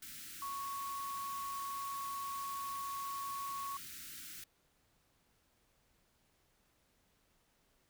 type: band-stop noise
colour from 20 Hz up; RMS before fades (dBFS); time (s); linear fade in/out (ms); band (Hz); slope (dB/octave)
white; -49; 0.02-4.44; 5; 360 to 1300; 96
type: tone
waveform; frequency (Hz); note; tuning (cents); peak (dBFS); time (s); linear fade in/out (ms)
sine; 1108.7; C#6; 0; -39; 0.42-3.77; 2
effects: pink hiss -74 dBFS RMS until 7.89 s